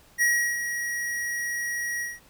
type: tone with ADSR envelope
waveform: square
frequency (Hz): 1904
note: A#6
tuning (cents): +36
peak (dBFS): -19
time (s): 0.18-2.2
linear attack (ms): 39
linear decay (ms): 350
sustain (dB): -9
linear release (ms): 190
effects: pink hiss -56 dBFS RMS until 2.29 s